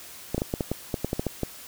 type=clicks; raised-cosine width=2 ms; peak=-12 dBFS; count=12; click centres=0.346 / 0.38 / 0.419 / 0.539 / 0.608 / 0.716 / 0.942 / 1.046 / 1.131 / 1.195 / 1.267 / 1.433 s; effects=white hiss -44 dBFS RMS until 1.67 s